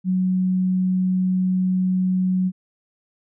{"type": "tone", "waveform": "sine", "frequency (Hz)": 185, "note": "F#3", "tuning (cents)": 0, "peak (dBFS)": -17, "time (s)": [0.04, 2.52], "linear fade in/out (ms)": 50, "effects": []}